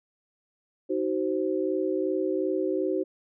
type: chord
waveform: sine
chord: C diminished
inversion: first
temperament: just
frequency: 314 / 376.7 / 523.3 Hz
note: Eb4 / Gb4 / C5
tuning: +16 / +31 / 0 cents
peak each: -29 / -27 / -31 dBFS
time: 0.89-3.04 s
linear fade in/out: 20 ms
effects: none